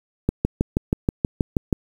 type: click train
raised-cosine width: 3 ms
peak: -5 dBFS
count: 10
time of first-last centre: 0.29-1.728 s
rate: 6.26 Hz
effects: 7-bit